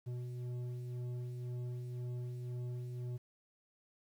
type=tone with frequency modulation; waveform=sine; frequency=123.47 Hz; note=B2; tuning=in tune; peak=-36 dBFS; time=0.06-3.18 s; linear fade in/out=20 ms; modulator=245 Hz; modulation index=0.44; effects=tanh soft clip ceiling -38 dBFS + 11-bit